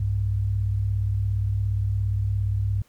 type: tone pair together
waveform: sine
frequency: 63.4 / 100.64 Hz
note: B1 / G2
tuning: +46 / +46 cents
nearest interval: minor sixth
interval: 800 cents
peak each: -28 / -22 dBFS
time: 0-2.82 s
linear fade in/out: 5 ms
effects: pink hiss -61 dBFS RMS until 2.88 s